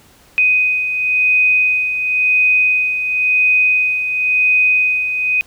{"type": "beating tone pair", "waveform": "sine", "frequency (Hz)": [2500, 2500.95], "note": ["D#7", "D#7"], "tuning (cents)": [8, 8], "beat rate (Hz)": 0.95, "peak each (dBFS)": [-20, -12], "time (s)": [0.38, 5.41], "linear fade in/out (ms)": 0, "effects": ["pink hiss -48 dBFS RMS until 5.46 s"]}